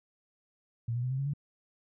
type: tone with pitch steps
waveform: sine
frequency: 116.54 / 121.56 / 126.79 / 132.26 / 137.95 / 143.89 Hz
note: A#2 / B2 / B2 / C3 / C#3 / D3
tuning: 0 / -27 / +46 / +19 / -8 / -35 cents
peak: -29 dBFS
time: 0.88-1.336 s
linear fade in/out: 5 ms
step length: 76 ms
effects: none